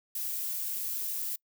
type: noise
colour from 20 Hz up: violet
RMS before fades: -34 dBFS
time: 0.15-1.36 s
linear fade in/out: 5 ms
effects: noise-tail reverb RT60 0.1 s tail -26 dB re dry